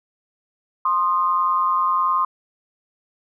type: tone pair together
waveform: sine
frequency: 1051.7 / 1233 Hz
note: C6 / D#6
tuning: +9 / -16 cents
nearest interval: minor third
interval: 275 cents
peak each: -18 / -21 dBFS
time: 0.85-2.25 s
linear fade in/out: 5 ms
effects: none